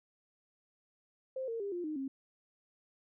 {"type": "tone with pitch steps", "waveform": "sine", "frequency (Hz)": [523.3, 458.2, 401.2, 351.3, 307.6, 269.3], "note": ["C5", "A#4", "G4", "F4", "D#4", "C#4"], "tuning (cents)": [0, -30, 40, 10, -20, -50], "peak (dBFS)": -35, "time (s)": [1.36, 2.08], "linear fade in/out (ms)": 5, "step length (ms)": 120, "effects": []}